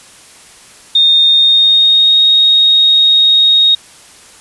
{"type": "tone with pitch glide", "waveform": "sine", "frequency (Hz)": [3671, 3739], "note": ["A#7", "A#7"], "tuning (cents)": [-27, 4], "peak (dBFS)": -5, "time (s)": [0.95, 3.75], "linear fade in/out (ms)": 5, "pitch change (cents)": 31, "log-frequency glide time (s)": [1.28, 2.21], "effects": ["white hiss -39 dBFS RMS until 4.4 s", "resampled to 24000 Hz"]}